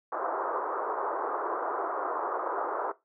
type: band-pass noise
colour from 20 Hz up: white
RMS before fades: -32 dBFS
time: 0.12-2.92 s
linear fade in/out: 5 ms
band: 350 to 1300 Hz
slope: 48 dB/octave
effects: noise-tail reverb RT60 0.2 s tail -17 dB re dry